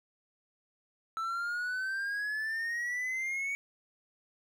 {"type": "exponential sweep", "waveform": "triangle", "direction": "up", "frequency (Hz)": [1318.5, 2248], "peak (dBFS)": -30, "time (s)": [1.17, 3.55], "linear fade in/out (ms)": 0, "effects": []}